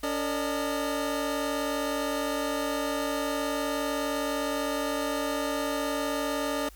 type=tone cluster; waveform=25% pulse; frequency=284.2 / 454.2 / 608 Hz; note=C#4 / A#4 / D#5; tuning=+43 / -45 / -40 cents; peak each=-27 / -32 / -28 dBFS; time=0.03-6.69 s; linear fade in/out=5 ms; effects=added 50 Hz sine -48 dBFS peak until 6.75 s + white hiss -56 dBFS RMS until 6.75 s